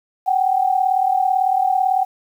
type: tone pair together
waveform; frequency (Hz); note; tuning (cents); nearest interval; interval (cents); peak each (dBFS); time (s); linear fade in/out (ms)
sine; 750 / 788; F#5 / G5; +23 / +9; minor second; 86; -16 / -19; 0.26-2.05; 20
effects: 8-bit